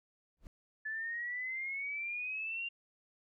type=noise with exponential growth; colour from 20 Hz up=brown; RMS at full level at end=-45 dBFS; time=0.37-0.47 s; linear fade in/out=1 ms; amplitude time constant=20 ms
type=exponential sweep; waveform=sine; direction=up; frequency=1731 to 2794 Hz; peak=-36 dBFS; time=0.85-2.69 s; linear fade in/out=10 ms
effects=none

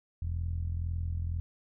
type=tone with low-pass filter; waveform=10% pulse; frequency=42.02 Hz; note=E1; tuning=34 cents sharp; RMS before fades=-33 dBFS; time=0.22-1.4 s; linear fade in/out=0 ms; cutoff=85 Hz; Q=3.1; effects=none

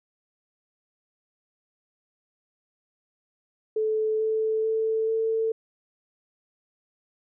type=tone with pitch steps; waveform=sine; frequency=435 / 438.8 / 442.6 / 446.5 Hz; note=A4 / A4 / A4 / A4; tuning=-20 / -5 / +10 / +25 cents; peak=-22 dBFS; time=3.76-5.52 s; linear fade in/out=5 ms; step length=440 ms; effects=none

